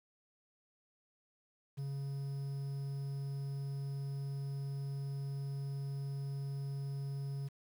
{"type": "tone with quantisation", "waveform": "triangle", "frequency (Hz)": 138.59, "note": "C#3", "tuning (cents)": 0, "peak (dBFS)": -35, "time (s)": [1.77, 7.49], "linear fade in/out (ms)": 20, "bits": 10, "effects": []}